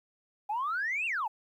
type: exponential two-way sweep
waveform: sine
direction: up then down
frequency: 803 to 2800 to 803 Hz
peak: -28 dBFS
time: 0.49-1.28 s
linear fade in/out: 10 ms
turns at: 1.06 s
effects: tanh soft clip ceiling -25 dBFS + 11-bit